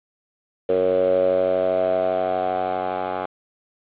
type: tone with band-pass filter sweep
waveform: 10% pulse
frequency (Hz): 92.5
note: F#2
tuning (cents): 0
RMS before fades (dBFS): -21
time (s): 0.69-3.26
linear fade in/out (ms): 5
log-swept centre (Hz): 500 to 870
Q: 7.4
effects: resampled to 8000 Hz + 7-bit